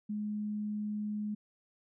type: tone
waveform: sine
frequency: 210 Hz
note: G#3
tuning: 19 cents sharp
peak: -33 dBFS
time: 0.09-1.35 s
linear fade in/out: 10 ms
effects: none